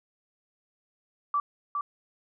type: tone with echo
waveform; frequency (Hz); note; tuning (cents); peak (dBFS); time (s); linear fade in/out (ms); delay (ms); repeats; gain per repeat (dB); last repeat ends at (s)
sine; 1160; D6; -22; -23; 1.34-1.4; 2; 410; 1; -4; 1.81
effects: none